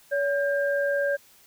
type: tone pair together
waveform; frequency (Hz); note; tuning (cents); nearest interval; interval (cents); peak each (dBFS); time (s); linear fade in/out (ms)
sine; 567.2 / 1600; C#5 / G6; +40 / +35; octave + tritone; 1795; -23 / -28; 0.11-1.17; 20
effects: white hiss -56 dBFS RMS until 1.46 s